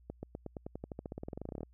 accelerating click train, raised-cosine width 2 ms, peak -27 dBFS, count 25, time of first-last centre 0.1-1.632 s, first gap 130 ms, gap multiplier 0.93, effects added 60 Hz sine -59 dBFS peak until 1.73 s

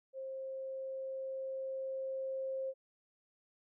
sine tone with level ramp, 531 Hz, C5, 25 cents sharp, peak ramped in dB -40 to -35 dBFS, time 0.13-2.74 s, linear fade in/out 50 ms, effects none

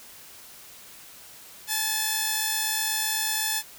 5% pulse tone pair together, 854.5 / 1757 Hz, G#5 / A6, +49 / -3 cents, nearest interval octave, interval 1248 cents, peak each -16 dBFS, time 1.67-3.63 s, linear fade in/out 50 ms, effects white hiss -47 dBFS RMS until 3.78 s

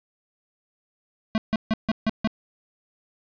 square tone bursts, 220 Hz, A3, in tune, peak -20 dBFS, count 6, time 1.35-2.274 s, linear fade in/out 0 ms, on 29 ms, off 150 ms, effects resampled to 11025 Hz + 9-bit

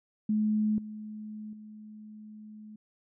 sine tone with level steps, 213.7 Hz, G#3, 50 cents sharp, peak -24 / -38 / -44 dBFS, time 0.29-2.76 s, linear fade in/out 5 ms, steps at 0.78 / 1.53 s, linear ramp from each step 2 ms, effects none

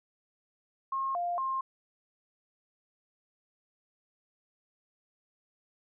sine tone with pitch steps, 1075 / 700 / 1062 Hz, C6 / F5 / C6, +47 / +4 / +25 cents, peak -29 dBFS, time 0.92-1.61 s, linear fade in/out 5 ms, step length 230 ms, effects none

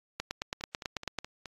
two click trains, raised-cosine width 0.2 ms, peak -24 / -15 dBFS, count 5 / 10, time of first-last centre 0.61-1.457 / 0.2-1.187 s, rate 4.72 / 9.12 Hz, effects AAC 32 kbps

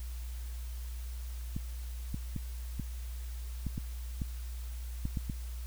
clicks, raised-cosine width 5 ms, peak -22 dBFS, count 10, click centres 1.565 / 2.144 / 2.363 / 2.797 / 3.667 / 3.779 / 4.218 / 5.054 / 5.172 / 5.298 s, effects added 60 Hz sine -37 dBFS peak until 5.66 s + white hiss -54 dBFS RMS until 5.66 s

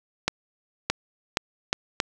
accelerating click train, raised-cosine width 0.2 ms, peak -4 dBFS, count 5, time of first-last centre 0.28-2.001 s, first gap 620 ms, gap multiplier 0.76, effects 7-bit

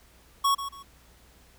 square tone with echo, 1108.7 Hz, C#6, in tune, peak -21 dBFS, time 0.44-0.55 s, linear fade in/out 10 ms, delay 140 ms, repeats 2, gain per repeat -11 dB, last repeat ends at 0.83 s, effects added 60 Hz sine -58 dBFS peak until 1.58 s + pink hiss -58 dBFS RMS until 1.58 s

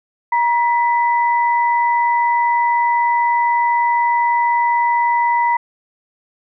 sine tone pair together, 948 / 1993.7 Hz, A#5 / B6, +29 / +16 cents, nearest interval octave + minor second, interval 1287 cents, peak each -13 / -22 dBFS, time 0.32-5.57 s, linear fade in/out 5 ms, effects none

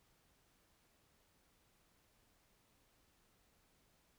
silence, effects pink hiss -74 dBFS RMS until 4.18 s

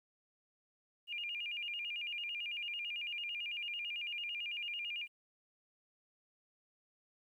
sine tone with vibrato, 2613 Hz, E7, 16 cents flat, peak -38 dBFS, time 1.07-5.08 s, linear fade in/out 50 ms, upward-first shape square, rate 9 Hz, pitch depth 150 cents each way, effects 12-bit

